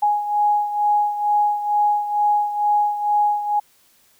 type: beating tone pair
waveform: sine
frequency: 830.6 / 832.8 Hz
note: G#5 / G#5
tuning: 0 / +5 cents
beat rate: 2.2 Hz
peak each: -17 / -23 dBFS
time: 0.02-3.6 s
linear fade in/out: 10 ms
effects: white hiss -57 dBFS RMS until 4.19 s